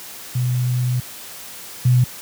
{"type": "tone pair in turn", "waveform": "sine", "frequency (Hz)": [124.7, 124.7], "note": ["B2", "B2"], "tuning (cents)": [17, 17], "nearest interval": "unison", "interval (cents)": 0, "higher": "neither", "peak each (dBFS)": [-16, -10], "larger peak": "second", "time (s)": [[0.35, 1], [1.85, 2.04]], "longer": "first", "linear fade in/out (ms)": 5, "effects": ["white hiss -36 dBFS RMS until 2.21 s", "high-pass 80 Hz 12 dB/octave"]}